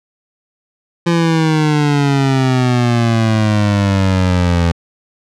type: exponential sweep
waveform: 25% pulse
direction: down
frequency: 171.6 to 84 Hz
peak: -7 dBFS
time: 1.06-4.72 s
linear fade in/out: 10 ms
effects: low-pass 6000 Hz 12 dB/octave